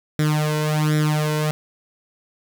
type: tone with flanger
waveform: sawtooth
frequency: 152.5 Hz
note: D#3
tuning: 34 cents flat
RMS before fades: -20 dBFS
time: 0.19-1.51 s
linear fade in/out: 0 ms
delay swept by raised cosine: 0.54 to 2.04 ms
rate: 1.3 Hz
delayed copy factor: +0.85
effects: none